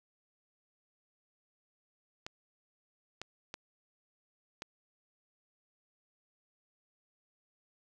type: clicks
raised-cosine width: 0.2 ms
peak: -23 dBFS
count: 4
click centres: 2.265 / 3.216 / 3.541 / 4.621 s
effects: none